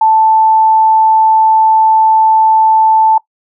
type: tone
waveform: sine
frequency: 880 Hz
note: A5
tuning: in tune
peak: -5 dBFS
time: 0.01-3.18 s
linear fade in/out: 5 ms
effects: noise-tail reverb RT60 0.1 s tail -19 dB re dry